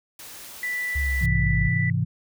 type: noise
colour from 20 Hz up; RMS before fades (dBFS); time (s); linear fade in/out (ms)
white; -41; 0.19-1.26; 2
type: tone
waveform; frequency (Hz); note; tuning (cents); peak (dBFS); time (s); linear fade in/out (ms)
sine; 1975.5; B6; 0; -25; 0.63-1.9; 2
type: linear sweep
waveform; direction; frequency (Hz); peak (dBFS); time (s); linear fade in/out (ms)
sine; down; 72 to 52.4; -23; 0.95-1.69; 10
type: chord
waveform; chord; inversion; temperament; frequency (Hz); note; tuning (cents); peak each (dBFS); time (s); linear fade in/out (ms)
sine; Ab augmented; none; equal; 103.83 / 130.81 / 164.81; Ab2 / C3 / E3; 0 / 0 / 0; -25; 1.21-2.05; 10
effects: none